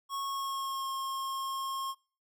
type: tone with pitch glide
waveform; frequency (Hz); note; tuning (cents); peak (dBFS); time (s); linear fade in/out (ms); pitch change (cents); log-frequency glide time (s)
square; 1100 to 1076.1; C#6 to C6; -14 to +48; -34; 0.09-1.95; 50; -38; 0.2-0.89
effects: noise-tail reverb RT60 0.4 s tail -25 dB re dry